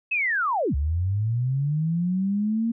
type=linear two-way sweep; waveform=sine; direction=down then up; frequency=2637 to 67.1 to 233.4 Hz; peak=-21 dBFS; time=0.11-2.72 s; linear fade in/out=10 ms; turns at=0.75 s; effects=none